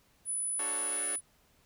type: tone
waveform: sine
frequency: 9956 Hz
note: D#9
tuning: in tune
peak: -31 dBFS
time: 0.25-1.21 s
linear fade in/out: 50 ms
type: chord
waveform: 10% pulse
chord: D major seventh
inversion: none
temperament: equal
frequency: 293.7 / 370 / 440 / 554.4 Hz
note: D4 / F#4 / A4 / C#5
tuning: 0 / 0 / 0 / 0 cents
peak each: -38 dBFS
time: 0.59-1.16 s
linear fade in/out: 5 ms
effects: pink hiss -67 dBFS RMS until 1.65 s